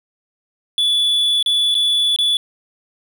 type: tone with dropouts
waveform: triangle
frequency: 3443 Hz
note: A7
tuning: 38 cents flat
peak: -12 dBFS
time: 0.78-2.37 s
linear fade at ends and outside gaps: 1 ms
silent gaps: 1.427-1.461 / 1.744-1.751 / 2.162-2.187 s
effects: none